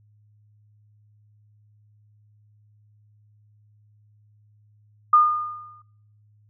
sine tone with exponential decay, 1218 Hz, D#6, 37 cents flat, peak -10 dBFS, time 5.13-5.82 s, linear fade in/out 5 ms, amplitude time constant 150 ms, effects noise-tail reverb RT60 0.7 s tail -18 dB re dry + added 105 Hz sine -55 dBFS peak until 6.49 s

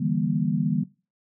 sine chord, E half-diminished seventh, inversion third, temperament just, 148.33 / 164.81 / 197.78 / 237.3 Hz, D3 / E3 / G3 / Bb3, +18 / 0 / +16 / +31 cents, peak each -27 dBFS, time 0-0.84 s, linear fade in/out 10 ms, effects noise-tail reverb RT60 0.3 s tail -18 dB re dry

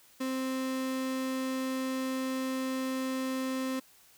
35% pulse tone, 261.6 Hz, C4, in tune, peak -29 dBFS, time 0.2-3.8 s, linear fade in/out 10 ms, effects white hiss -60 dBFS RMS until 4.17 s

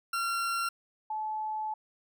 40% pulse / sine tone pair in turn, 1371 / 863.7 Hz, F6 / A5, -32 / -32 cents, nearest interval minor sixth, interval 800 cents, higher first, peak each -28 / -31 dBFS, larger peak first, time 0.13-0.69 / 1.1-1.74 s, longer second, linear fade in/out 5 ms, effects none

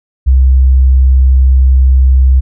sine tone, 65.2 Hz, C2, 5 cents flat, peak -3 dBFS, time 0.26-2.41 s, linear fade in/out 20 ms, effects none

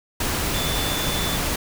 sine tone in noise, 3500 Hz, A7, 10 cents flat, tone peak -29 dBFS, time 0.54-1.37 s, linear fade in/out 5 ms, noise pink, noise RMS -24 dBFS, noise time 0.2-1.56 s, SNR -8 dB, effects none

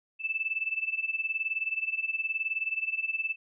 sine tone with tremolo, 2637 Hz, E7, in tune, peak -25 dBFS, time 0.19-3.36 s, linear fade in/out 50 ms, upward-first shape sine, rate 19 Hz, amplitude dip 85%, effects none

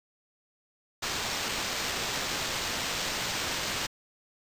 blue noise with sample-and-hold, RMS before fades -32 dBFS, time 1.02-3.87 s, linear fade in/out 10 ms, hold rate 11025 Hz, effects resampled to 32000 Hz

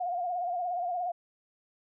sine tone with vibrato, 710 Hz, F5, 28 cents sharp, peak -29 dBFS, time 0-1.12 s, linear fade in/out 10 ms, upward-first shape sine, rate 17 Hz, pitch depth 64 cents each way, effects none

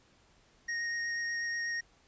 square tone with vibrato, 1864.7 Hz, A#6, in tune, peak -33 dBFS, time 0.68-1.81 s, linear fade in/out 10 ms, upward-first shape sine, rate 8.2 Hz, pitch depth 8 cents each way, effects pink hiss -65 dBFS RMS until 2.07 s + resampled to 16000 Hz

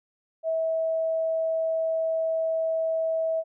sine tone, 648 Hz, E5, 30 cents flat, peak -23 dBFS, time 0.43-3.44 s, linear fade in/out 50 ms, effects none

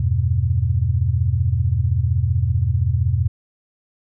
sine chord, E minor, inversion none, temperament equal, 82.41 / 98 / 123.47 Hz, E2 / G2 / B2, 0 / 0 / 0 cents, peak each -20 dBFS, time 0-3.28 s, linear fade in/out 5 ms, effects none

